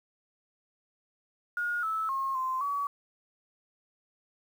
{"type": "tone with pitch steps", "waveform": "sine", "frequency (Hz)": [1433, 1307, 1077, 1039, 1135], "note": ["F6", "E6", "C6", "C6", "C#6"], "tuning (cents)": [44, -15, 50, -12, 41], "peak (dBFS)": -28, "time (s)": [1.57, 2.87], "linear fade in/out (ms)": 2, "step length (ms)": 260, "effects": ["9-bit"]}